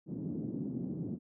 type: band-pass noise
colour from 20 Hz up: white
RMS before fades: -38 dBFS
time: 0.06-1.19 s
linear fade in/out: 50 ms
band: 140 to 280 Hz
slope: 24 dB/octave
effects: none